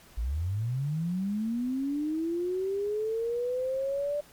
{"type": "linear sweep", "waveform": "sine", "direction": "up", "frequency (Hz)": [51, 591], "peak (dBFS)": -27, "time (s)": [0.17, 4.21], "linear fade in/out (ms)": 10, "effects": ["pink hiss -55 dBFS RMS until 4.32 s", "MP3 96 kbps"]}